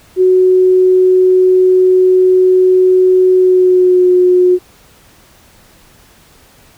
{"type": "tone with pitch glide", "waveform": "sine", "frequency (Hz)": [370, 362.2], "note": ["F#4", "F#4"], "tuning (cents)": [0, -37], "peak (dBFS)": -5, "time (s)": [0.16, 4.59], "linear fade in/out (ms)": 50, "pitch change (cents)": -37, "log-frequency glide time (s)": [3.36, 4.11], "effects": ["pink hiss -45 dBFS RMS until 6.77 s"]}